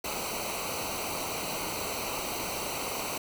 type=noise with comb filter; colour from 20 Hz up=pink; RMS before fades=-34 dBFS; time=0.04-3.18 s; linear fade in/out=5 ms; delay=0.58 ms; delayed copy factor=-0.8; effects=none